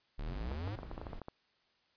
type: exponential sweep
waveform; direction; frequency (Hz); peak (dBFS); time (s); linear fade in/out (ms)
square; up; 33.43 to 113.3; -38; 0.18-0.76; 10
type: noise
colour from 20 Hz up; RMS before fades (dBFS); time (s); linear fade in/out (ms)
brown; -47; 0.26-1.2; 5
type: clicks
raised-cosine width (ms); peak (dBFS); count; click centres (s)
1; -29; 11; 0.516 / 0.676 / 0.789 / 0.832 / 0.914 / 0.979 / 1.015 / 1.068 / 1.132 / 1.217 / 1.284
effects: white hiss -73 dBFS RMS until 1.96 s + resampled to 11025 Hz